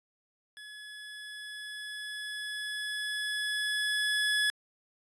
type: tone with level ramp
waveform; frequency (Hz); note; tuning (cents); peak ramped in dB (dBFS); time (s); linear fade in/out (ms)
25% pulse; 1699; G#6; +39; -41 to -21; 0.57-4.5; 0
effects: resampled to 22050 Hz

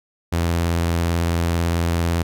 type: tone with vibrato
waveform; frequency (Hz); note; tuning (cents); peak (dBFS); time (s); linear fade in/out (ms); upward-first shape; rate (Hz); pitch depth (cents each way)
sawtooth; 84.6; E2; +45; -14; 0.32-2.23; 10; triangle; 18; 37
effects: none

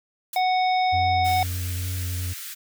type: noise with exponential decay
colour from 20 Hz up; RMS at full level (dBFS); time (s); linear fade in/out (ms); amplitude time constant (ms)
blue; -29; 0.33-0.44; 5; 23
type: harmonic tone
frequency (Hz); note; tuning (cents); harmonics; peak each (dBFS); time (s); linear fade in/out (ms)
740; F#5; 0; 1 / 3 / 5 / 7; -19 / -29 / -33 / -36; 0.36-1.43; 2
type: tone with vibrato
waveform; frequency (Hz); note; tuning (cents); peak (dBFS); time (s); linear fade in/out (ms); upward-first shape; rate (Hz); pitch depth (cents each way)
triangle; 89.7; F2; +47; -24; 0.92-2.34; 20; square; 2.2; 12
type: high-pass noise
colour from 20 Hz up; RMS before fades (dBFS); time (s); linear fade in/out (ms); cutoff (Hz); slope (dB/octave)
white; -36; 1.24-2.55; 20; 1300; 48
effects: none

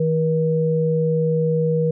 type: tone pair together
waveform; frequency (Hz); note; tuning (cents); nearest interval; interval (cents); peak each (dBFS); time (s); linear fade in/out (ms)
sine; 159.84 / 479.3; D#3 / A#4; +47 / +48; octave + perfect fifth; 1901; -19; 0-1.91; 5
effects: none

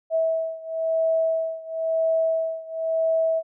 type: beating tone pair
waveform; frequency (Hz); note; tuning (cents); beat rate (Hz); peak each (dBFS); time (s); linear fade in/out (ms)
sine; 649 / 649.98; E5 / E5; -27 / -25; 0.98; -23 / -25; 0.1-3.43; 50
effects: none

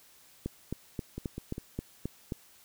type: two click trains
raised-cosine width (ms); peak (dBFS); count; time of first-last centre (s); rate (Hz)
3; -24 / -20; 3 / 8; 1.18-1.581 / 0.46-2.322; 4.99 / 3.76
effects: white hiss -59 dBFS RMS until 2.64 s

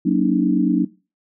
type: chord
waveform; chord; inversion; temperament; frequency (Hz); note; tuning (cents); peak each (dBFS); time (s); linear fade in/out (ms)
sine; D# minor seventh; first; equal with one note detuned; 185 / 233.1 / 282.2 / 311.1; F#3 / A#3 / C#4 / D#4; 0 / 0 / +31 / 0; -19 / -21 / -19 / -21; 0.05-0.85; 10
effects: noise-tail reverb RT60 0.3 s tail -19 dB re dry

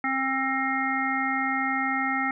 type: harmonic tone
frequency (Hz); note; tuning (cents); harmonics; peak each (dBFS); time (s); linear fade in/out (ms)
266.2; C4; +30; 1 / 3 / 5 / 7 / 8; -30 / -30 / -30 / -30 / -30; 0.04-2.31; 2
effects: none

